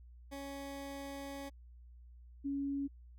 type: tone pair in turn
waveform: 20% pulse / sine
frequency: 277.8 / 279 Hz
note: C#4 / C#4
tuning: +4 / +11 cents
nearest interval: unison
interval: 7 cents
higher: second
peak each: -38 / -34 dBFS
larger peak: second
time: 0.31-1.5 / 2.44-2.88 s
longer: first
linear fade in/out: 20 ms
effects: added 60 Hz sine -53 dBFS peak until 3.18 s